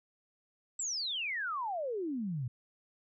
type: exponential sweep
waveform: sine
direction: down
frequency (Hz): 7902 to 115.3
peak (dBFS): -33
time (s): 0.79-2.48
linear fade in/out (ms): 5
effects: none